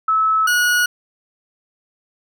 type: tone pair in turn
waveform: sine / 40% pulse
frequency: 1300 / 1455.9 Hz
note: E6 / F#6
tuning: -24 / -28 cents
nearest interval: major second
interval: 196 cents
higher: second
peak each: -13 dBFS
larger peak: neither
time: 0.08-0.47 / 0.47-0.86 s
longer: neither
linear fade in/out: 5 ms
effects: none